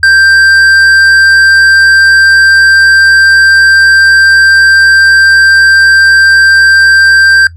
sine tone with tanh clipping, 1576 Hz, G6, 9 cents sharp, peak -3 dBFS, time 0.03-7.47 s, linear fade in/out 2 ms, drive 9 dB, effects noise-tail reverb RT60 0.1 s tail -18 dB re dry + added 84 Hz sine -27 dBFS peak until 7.56 s

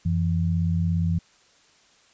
sine tone pair together, 90.07 / 167.3 Hz, F#2 / E3, -46 / +26 cents, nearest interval major seventh, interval 1072 cents, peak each -23 dBFS, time 0.05-1.19 s, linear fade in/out 10 ms, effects white hiss -58 dBFS RMS until 2.13 s + resampled to 16000 Hz

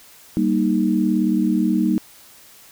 sine chord, Eb major, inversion first, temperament just, 194.45 / 233.3 / 311.1 Hz, G3 / Bb3 / Eb4, -14 / +2 / 0 cents, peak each -20 dBFS, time 0.37-1.98 s, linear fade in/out 0 ms, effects white hiss -47 dBFS RMS until 2.71 s

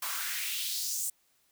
white noise with high-pass filter sweep, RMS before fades -34 dBFS, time 0.02-1.1 s, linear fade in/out 5 ms, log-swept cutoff 960 to 8200 Hz, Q 2.5, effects white hiss -70 dBFS RMS until 1.51 s

